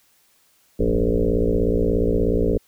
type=tone with frequency modulation; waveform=sine; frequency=234.7 Hz; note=A#3; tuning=12 cents sharp; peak=-16 dBFS; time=0.79-2.58 s; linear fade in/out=10 ms; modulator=56.8 Hz; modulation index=4.8; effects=white hiss -60 dBFS RMS until 2.67 s